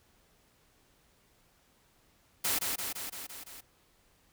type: noise with echo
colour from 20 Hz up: white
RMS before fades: -30 dBFS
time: 2.44-2.59 s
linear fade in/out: 10 ms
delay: 170 ms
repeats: 6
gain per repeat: -3 dB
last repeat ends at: 3.61 s
effects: pink hiss -67 dBFS RMS until 4.32 s